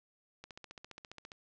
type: click train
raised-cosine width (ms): 0.2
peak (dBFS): -30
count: 14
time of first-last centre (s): 0.44-1.318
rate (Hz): 14.8
effects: low-pass 7000 Hz 12 dB/octave